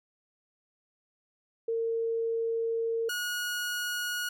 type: tone pair in turn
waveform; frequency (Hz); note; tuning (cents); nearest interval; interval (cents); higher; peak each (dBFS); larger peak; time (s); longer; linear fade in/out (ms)
sine / sawtooth; 456.6 / 1449.6; A#4 / F#6; -36 / -36; octave + minor sixth; 2000; second; -27; neither; 1.68-3.09 / 3.09-4.29; first; 5
effects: none